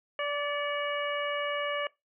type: harmonic tone with a mistuned harmonic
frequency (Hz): 580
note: D5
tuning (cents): -22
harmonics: 1 / 2 / 3 / 4 / 5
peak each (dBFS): -32 / -35 / -37 / -38 / -39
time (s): 0.19-1.87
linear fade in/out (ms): 2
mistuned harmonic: 4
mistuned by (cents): -41
effects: noise-tail reverb RT60 0.2 s tail -21 dB re dry